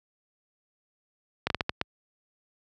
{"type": "slowing click train", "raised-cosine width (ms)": 0.3, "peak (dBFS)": -9, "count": 6, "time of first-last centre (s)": [1.47, 1.814], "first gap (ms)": 32, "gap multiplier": 1.39, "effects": ["high-pass 60 Hz 12 dB/octave"]}